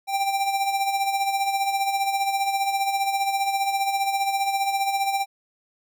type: tone with tremolo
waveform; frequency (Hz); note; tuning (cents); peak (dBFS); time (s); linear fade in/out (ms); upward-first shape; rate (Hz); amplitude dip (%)
square; 787; G5; +7; -20; 0.07-5.26; 50; sine; 15; 55
effects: none